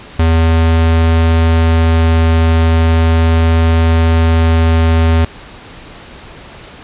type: tone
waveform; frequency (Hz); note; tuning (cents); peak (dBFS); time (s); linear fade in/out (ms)
square; 81.8; E2; -13; -8; 0.19-5.25; 5
effects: pink hiss -34 dBFS RMS until 6.83 s + resampled to 8000 Hz